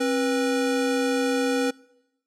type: tone pair together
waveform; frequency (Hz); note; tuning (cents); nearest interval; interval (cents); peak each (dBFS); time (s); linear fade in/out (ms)
square; 267.5 / 488.3; C4 / B4; +38 / -20; minor seventh; 1042; -25; 0-1.71; 10
effects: noise-tail reverb RT60 0.9 s tail -24 dB re dry + low-pass 10000 Hz 12 dB/octave